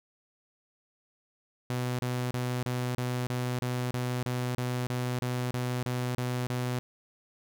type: tone bursts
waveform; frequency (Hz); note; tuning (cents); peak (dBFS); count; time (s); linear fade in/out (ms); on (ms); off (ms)
sawtooth; 124.5; B2; +14; -25; 16; 1.7-6.79; 0; 290; 30
effects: none